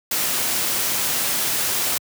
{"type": "noise", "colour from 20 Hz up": "white", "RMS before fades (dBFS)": -22, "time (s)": [0.11, 1.98], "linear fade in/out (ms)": 5, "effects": ["high-pass 100 Hz 12 dB/octave"]}